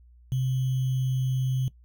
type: tone with sample-and-hold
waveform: sine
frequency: 129.8 Hz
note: C3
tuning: 13 cents flat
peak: -23 dBFS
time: 0.32-1.68 s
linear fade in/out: 0 ms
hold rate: 3150 Hz
effects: noise-tail reverb RT60 0.1 s tail -18 dB re dry + added 60 Hz sine -51 dBFS peak until 1.84 s